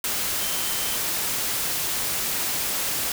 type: tone in noise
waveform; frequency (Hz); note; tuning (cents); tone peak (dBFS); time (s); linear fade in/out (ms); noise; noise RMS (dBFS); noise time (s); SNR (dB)
sine; 3100; G7; -20; -36; 0.4-0.96; 2; white; -26; 0.04-3.12; -13
effects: none